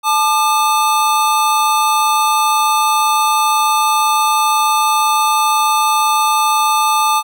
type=tone pair together; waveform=square; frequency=869 / 1201 Hz; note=A5 / D6; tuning=-22 / +38 cents; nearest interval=tritone; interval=560 cents; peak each=-15 dBFS; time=0.03-7.23 s; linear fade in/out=50 ms; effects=none